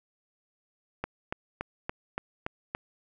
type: click train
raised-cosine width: 0.5 ms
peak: -16 dBFS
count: 7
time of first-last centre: 1.04-2.749 s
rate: 3.51 Hz
effects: none